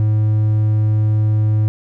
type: tone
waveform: triangle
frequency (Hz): 107.3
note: A2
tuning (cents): -43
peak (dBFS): -10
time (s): 0-1.68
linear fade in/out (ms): 0
effects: none